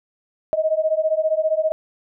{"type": "beating tone pair", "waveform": "sine", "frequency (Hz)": [622.3, 637.3], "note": ["D#5", "D#5"], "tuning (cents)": [0, 41], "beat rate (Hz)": 15, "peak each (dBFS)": -20, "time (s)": [0.53, 1.72], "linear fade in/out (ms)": 0, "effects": []}